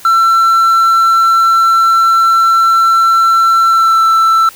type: tone with pitch glide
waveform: triangle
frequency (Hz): 1345 to 1331.1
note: E6 to E6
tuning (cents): +34 to +16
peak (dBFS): -4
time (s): 0.05-4.49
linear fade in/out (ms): 2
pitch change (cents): -18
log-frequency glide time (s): 3.68-4.02
effects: white hiss -36 dBFS RMS until 4.55 s

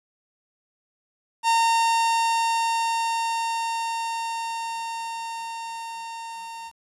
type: tone with level ramp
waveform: 45% pulse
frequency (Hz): 916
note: A#5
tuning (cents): -31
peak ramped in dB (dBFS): -17 to -35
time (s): 1.43-6.72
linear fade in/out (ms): 50
effects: resampled to 24000 Hz + 9-bit

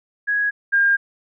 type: tone pair in turn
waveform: sine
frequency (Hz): 1662 / 1609.1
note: G#6 / G6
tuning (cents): +1 / +45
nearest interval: minor second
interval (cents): 56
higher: first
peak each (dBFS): -17 / -13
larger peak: second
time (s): 0.27-0.51 / 0.72-0.97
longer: second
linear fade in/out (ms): 20
effects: none

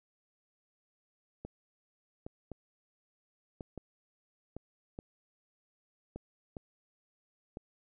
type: clicks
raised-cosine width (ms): 2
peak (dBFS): -28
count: 10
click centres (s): 1.45 / 2.265 / 2.517 / 3.608 / 3.777 / 4.566 / 4.989 / 6.16 / 6.568 / 7.571
effects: none

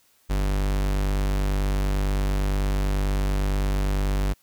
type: tone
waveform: 45% pulse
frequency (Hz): 48.97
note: G1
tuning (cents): -1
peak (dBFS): -21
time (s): 0.29-4.34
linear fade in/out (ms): 20
effects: white hiss -62 dBFS RMS until 4.42 s

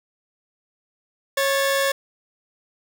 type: tone pair together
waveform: sawtooth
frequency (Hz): 549.1 / 1742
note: C#5 / A6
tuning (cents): -17 / -18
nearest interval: octave + minor sixth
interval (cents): 1999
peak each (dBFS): -16 / -21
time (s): 1.37-1.92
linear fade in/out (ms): 5
effects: none

